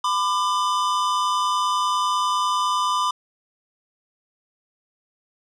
square tone pair together, 1003.2 / 1193 Hz, B5 / D6, +27 / +27 cents, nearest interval minor third, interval 300 cents, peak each -23 dBFS, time 0.04-3.11 s, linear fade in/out 5 ms, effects low-pass 7000 Hz 12 dB/octave

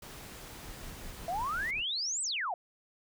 pink noise, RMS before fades -47 dBFS, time 0.02-1.71 s, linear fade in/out 5 ms
brown noise with tremolo, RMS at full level -44 dBFS, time 0.63-1.84 s, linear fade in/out 50 ms, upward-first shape triangle, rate 5.4 Hz, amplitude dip 80%
sine exponential two-way sweep, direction up then down, 659.3 to 8372 to 659.3 Hz, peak -31 dBFS, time 1.28-2.54 s, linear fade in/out 2 ms, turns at 2.22 s
effects none

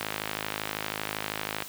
click train, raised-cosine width 0.3 ms, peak -13 dBFS, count 86, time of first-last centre 0.01-1.623 s, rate 52.7 Hz, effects white hiss -43 dBFS RMS until 1.68 s + high-pass 80 Hz 12 dB/octave

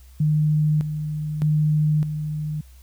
sine tone with tremolo, 152.3 Hz, D#3, 37 cents flat, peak -16 dBFS, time 0.2-2.61 s, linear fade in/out 5 ms, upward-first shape square, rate 0.82 Hz, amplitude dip 60%, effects added 64 Hz sine -44 dBFS peak until 2.82 s + white hiss -57 dBFS RMS until 2.82 s

